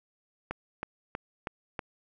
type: click train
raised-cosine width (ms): 0.5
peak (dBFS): -18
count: 5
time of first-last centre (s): 0.51-1.792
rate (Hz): 3.12
effects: none